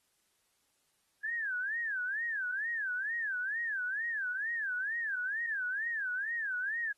sine tone with vibrato, 1661 Hz, G#6, in tune, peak -32 dBFS, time 1.23-6.93 s, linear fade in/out 20 ms, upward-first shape sine, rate 2.2 Hz, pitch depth 220 cents each way, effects white hiss -75 dBFS RMS until 6.97 s + AAC 32 kbps

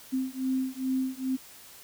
sine beating tone pair, 260 / 262.4 Hz, C4 / C4, -11 / +5 cents, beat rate 2.4 Hz, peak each -30 dBFS, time 0.12-1.37 s, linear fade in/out 20 ms, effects white hiss -50 dBFS RMS until 1.83 s

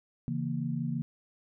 sine chord, A# diminished, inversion first, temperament equal, 138.59 / 164.81 / 233.1 Hz, C#3 / E3 / A#3, 0 / 0 / 0 cents, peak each -34 dBFS, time 0.28-1.02 s, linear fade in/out 0 ms, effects none

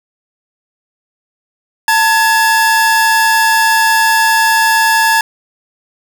45% pulse tone pair together, 894.7 / 1689 Hz, A5 / G#6, +29 / +29 cents, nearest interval major seventh, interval 1100 cents, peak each -11 dBFS, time 1.88-5.21 s, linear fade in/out 2 ms, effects none

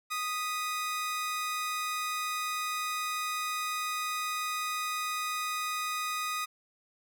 sawtooth tone pair together, 1243.2 / 1975.5 Hz, D#6 / B6, -2 / 0 cents, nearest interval minor sixth, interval 802 cents, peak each -28 / -38 dBFS, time 0.1-6.46 s, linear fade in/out 20 ms, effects none

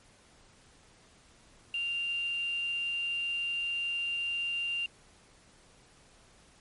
sine tone with quantisation, 2785 Hz, F7, 5 cents flat, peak -30 dBFS, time 1.74-4.86 s, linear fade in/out 2 ms, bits 8, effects pink hiss -60 dBFS RMS until 6.6 s + MP3 48 kbps

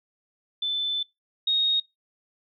sine tone pair in turn, 3520 / 3735 Hz, A7 / A#7, 0 / +3 cents, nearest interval minor second, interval 103 cents, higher second, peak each -24 / -20 dBFS, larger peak second, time 0.62-1.03 / 1.47-1.8 s, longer first, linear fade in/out 5 ms, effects noise-tail reverb RT60 0.2 s tail -24 dB re dry

